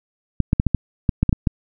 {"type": "clicks", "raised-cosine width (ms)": 5, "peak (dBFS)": -3, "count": 10, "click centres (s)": [0.403, 0.531, 0.599, 0.667, 0.747, 1.092, 1.23, 1.293, 1.328, 1.472], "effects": []}